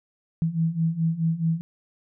sine beating tone pair, 161 / 165.7 Hz, E3 / E3, -41 / +9 cents, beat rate 4.7 Hz, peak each -26 / -23 dBFS, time 0.42-1.61 s, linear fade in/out 0 ms, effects none

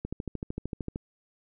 click train, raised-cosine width 3 ms, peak -20 dBFS, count 13, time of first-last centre 0.05-0.959 s, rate 13.2 Hz, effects none

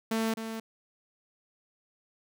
sawtooth tone with echo, 223.6 Hz, A3, 28 cents sharp, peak -23 dBFS, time 0.11-0.34 s, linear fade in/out 5 ms, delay 260 ms, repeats 1, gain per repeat -8 dB, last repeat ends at 0.6 s, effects none

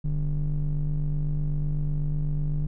triangle ring-modulated tone, 62.8 Hz, B1, 30 cents sharp, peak -18 dBFS, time 0.04-2.67 s, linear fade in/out 10 ms, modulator 86.8 Hz, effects none

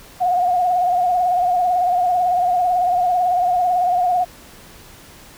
sine tone with vibrato, 719 Hz, F#5, 50 cents flat, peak -14 dBFS, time 0.2-4.25 s, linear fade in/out 20 ms, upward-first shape sine, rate 18 Hz, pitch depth 53 cents each way, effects pink hiss -43 dBFS RMS until 5.37 s

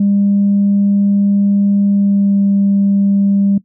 sine tone with pitch glide, 200.8 to 198.84 Hz, G3 to G3, +42 to +25 cents, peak -8 dBFS, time 0-3.58 s, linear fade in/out 5 ms, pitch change -17 cents, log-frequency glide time 1.85-2.42 s, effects noise-tail reverb RT60 0.1 s tail -18 dB re dry + tanh soft clip ceiling -5 dBFS

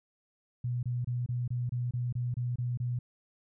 sine tone bursts, 122.4 Hz, B2, 15 cents flat, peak -29 dBFS, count 11, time 0.64-2.99 s, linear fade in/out 5 ms, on 190 ms, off 26 ms, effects none

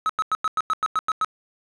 triangle tone bursts, 1283 Hz, E6, 47 cents flat, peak -17 dBFS, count 10, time 0.06-1.246 s, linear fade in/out 0 ms, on 34 ms, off 94 ms, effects resampled to 24000 Hz + 8-bit

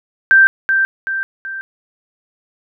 sine tone with echo, 1568 Hz, G6, in tune, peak -5 dBFS, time 0.31-0.47 s, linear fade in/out 0 ms, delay 380 ms, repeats 3, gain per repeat -6 dB, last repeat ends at 1.61 s, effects none

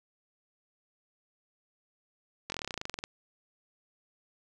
slowing click train, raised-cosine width 0.2 ms, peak -18 dBFS, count 17, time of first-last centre 2.5-3.039 s, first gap 21 ms, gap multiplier 1.06, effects none

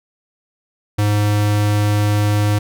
square tone, 104.1 Hz, G#2, 5 cents sharp, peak -14 dBFS, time 0.98-2.59 s, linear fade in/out 10 ms, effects none

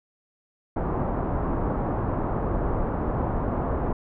pink low-pass noise, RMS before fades -26 dBFS, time 0.76-3.93 s, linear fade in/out 5 ms, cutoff 1100 Hz, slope 24 dB/octave, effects none

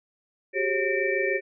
sine tone cluster, 376.8 / 403.4 / 542 / 1819 / 2319 Hz, F#4 / G4 / C#5 / A#6 / D7, +32 / +50 / -39 / -43 / -22 cents, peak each -29 dBFS, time 0.53-1.41 s, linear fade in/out 50 ms, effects none

